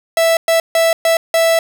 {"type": "tone bursts at uneven times", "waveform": "45% pulse", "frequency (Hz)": 659.3, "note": "E5", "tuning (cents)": 0, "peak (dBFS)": -10, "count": 5, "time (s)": [[0.17, 0.37], [0.48, 0.6], [0.75, 0.93], [1.05, 1.17], [1.34, 1.59]], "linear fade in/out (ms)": 2, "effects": []}